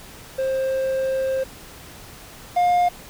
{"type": "tone pair in turn", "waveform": "triangle", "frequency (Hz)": [529, 709.8], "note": ["C5", "F5"], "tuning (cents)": [19, 28], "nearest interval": "perfect fourth", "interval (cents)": 509, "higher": "second", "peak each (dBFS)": [-18, -13], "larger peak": "second", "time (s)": [[0.38, 1.44], [2.56, 2.89]], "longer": "first", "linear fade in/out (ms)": 10, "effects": ["pink hiss -42 dBFS RMS until 3.09 s"]}